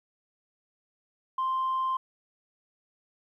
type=tone; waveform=sine; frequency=1046.5 Hz; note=C6; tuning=in tune; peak=-24 dBFS; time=1.38-1.97 s; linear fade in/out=5 ms; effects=tanh soft clip ceiling -23 dBFS + 11-bit